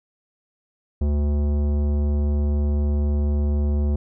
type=tone with tanh clipping; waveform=sine; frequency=73 Hz; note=D2; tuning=10 cents flat; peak=-20 dBFS; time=1.01-3.96 s; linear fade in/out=5 ms; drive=15 dB; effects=none